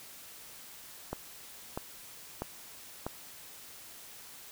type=click train; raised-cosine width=1 ms; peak=-20 dBFS; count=4; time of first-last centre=1.13-3.065 s; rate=1.55 Hz; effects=white hiss -50 dBFS RMS until 4.51 s